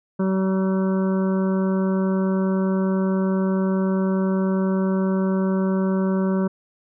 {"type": "harmonic tone with a mistuned harmonic", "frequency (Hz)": 190.1, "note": "F#3", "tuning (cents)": 47, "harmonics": [1, 2, 3, 5, 6, 7, 8], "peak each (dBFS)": [-19, -26, -30, -35, -38, -40, -41], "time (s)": [0.19, 6.48], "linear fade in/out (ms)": 10, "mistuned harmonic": 7, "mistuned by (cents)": 17, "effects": []}